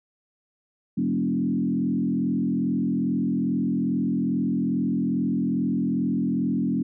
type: tone with frequency modulation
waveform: sine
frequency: 233.1 Hz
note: A#3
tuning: in tune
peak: -21 dBFS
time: 0.97-6.83 s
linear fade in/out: 10 ms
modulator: 42.4 Hz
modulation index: 1.5
effects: none